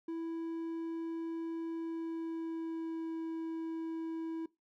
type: tone with pitch glide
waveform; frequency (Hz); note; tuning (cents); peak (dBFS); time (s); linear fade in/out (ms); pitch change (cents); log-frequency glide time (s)
triangle; 329.6 to 326; E4 to E4; 0 to -19; -34; 0.08-4.46; 5; -19; 1.73-3.15
effects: noise-tail reverb RT60 0.2 s tail -20 dB re dry